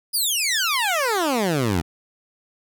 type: exponential sweep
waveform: 15% pulse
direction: down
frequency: 5070 to 77.78 Hz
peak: -13 dBFS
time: 0.13-1.82 s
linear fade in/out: 20 ms
effects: none